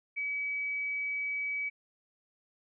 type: tone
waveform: sine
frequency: 2280 Hz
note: C#7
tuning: 48 cents sharp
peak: -31 dBFS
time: 0.16-1.7 s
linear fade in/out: 20 ms
effects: none